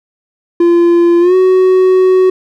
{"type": "tone with pitch glide", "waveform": "triangle", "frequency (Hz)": [343.6, 372.5], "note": ["F4", "F#4"], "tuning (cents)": [-28, 12], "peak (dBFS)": -3, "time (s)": [0.6, 2.3], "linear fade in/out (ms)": 5, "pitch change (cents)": 140, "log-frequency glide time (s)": [1.2, 1.35], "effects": []}